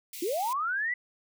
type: high-pass noise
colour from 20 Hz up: white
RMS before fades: -41 dBFS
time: 0.13-0.53 s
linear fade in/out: 2 ms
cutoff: 2000 Hz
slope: 96 dB/octave
type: linear sweep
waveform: sine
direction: up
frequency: 311.1 to 2012 Hz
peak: -27 dBFS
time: 0.22-0.94 s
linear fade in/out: 5 ms
effects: none